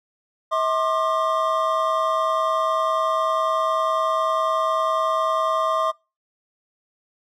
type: tone cluster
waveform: triangle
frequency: 642 / 1066 / 1196 Hz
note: E5 / C6 / D6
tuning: -46 / +32 / +31 cents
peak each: -21 dBFS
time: 0.51-5.92 s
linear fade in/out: 20 ms
effects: noise-tail reverb RT60 0.3 s tail -26 dB re dry + MP3 96 kbps